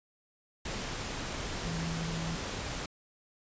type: tone in noise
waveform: sine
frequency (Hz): 164.81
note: E3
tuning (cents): 0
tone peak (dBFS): -34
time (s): 1.65-2.36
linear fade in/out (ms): 5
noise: pink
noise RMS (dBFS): -37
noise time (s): 0.65-2.86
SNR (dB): 0
effects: resampled to 16000 Hz